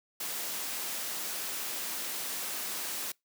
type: noise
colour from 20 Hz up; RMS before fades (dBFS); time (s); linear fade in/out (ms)
white; -36; 0.2-3.12; 5
effects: noise-tail reverb RT60 0.2 s tail -26 dB re dry + high-pass 200 Hz 12 dB/octave